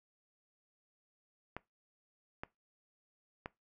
clicks, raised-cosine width 0.5 ms, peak -25 dBFS, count 3, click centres 1.566 / 2.435 / 3.459 s, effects noise-tail reverb RT60 0.2 s tail -21 dB re dry

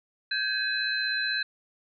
sine tone cluster, 1558 / 1674 / 2544 / 4051 Hz, G6 / G#6 / D#7 / B7, -11 / +13 / +38 / +43 cents, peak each -30 / -31 / -38 / -30 dBFS, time 0.31-1.43 s, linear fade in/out 5 ms, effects none

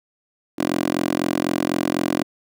10% pulse tone with high-pass filter, 44 Hz, F1, 14 cents sharp, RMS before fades -22 dBFS, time 0.58-2.23 s, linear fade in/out 10 ms, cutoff 310 Hz, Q 2.6, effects none

